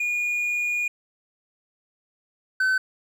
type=tone pair in turn; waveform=triangle; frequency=2439 / 1524.1 Hz; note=D#7 / G6; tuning=-35 / -49 cents; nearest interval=minor sixth; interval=814 cents; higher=first; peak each=-21 / -17 dBFS; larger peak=second; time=0-0.88 / 2.6-2.78 s; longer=first; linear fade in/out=5 ms; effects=none